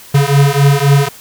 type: beating tone pair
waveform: square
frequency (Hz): 138.9 / 142.7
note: C#3 / D3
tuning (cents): +4 / -49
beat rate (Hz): 3.8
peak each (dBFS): -11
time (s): 0.14-1.09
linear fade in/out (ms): 10
effects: white hiss -37 dBFS RMS until 1.2 s